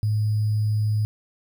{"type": "tone with sample-and-hold", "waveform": "sine", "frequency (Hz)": 106.6, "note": "G#2", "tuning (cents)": 46, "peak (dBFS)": -19, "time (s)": [0.03, 1.05], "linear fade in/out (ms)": 0, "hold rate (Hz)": 4900, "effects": []}